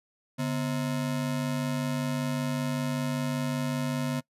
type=ring-modulated tone; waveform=square; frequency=196 Hz; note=G3; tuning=in tune; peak=-25 dBFS; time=0.38-4.21 s; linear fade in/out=20 ms; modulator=52.6 Hz; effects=noise-tail reverb RT60 0.1 s tail -22 dB re dry + resampled to 32000 Hz